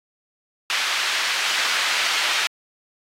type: band-pass noise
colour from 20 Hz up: pink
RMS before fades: -23 dBFS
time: 0.7-2.47 s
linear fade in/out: 0 ms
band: 1600 to 4500 Hz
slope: 12 dB/octave
effects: AAC 48 kbps